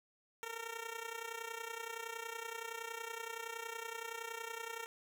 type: tone with amplitude modulation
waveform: 10% pulse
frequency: 458.1 Hz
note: A#4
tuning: 30 cents flat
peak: -31 dBFS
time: 0.43-4.86 s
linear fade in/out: 0 ms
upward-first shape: sine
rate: 30.7 Hz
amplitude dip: 75%
effects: none